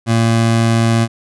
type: tone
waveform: 25% pulse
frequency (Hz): 114.5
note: A#2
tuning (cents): -31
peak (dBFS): -7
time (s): 0.06-1.08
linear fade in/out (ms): 50
effects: resampled to 24000 Hz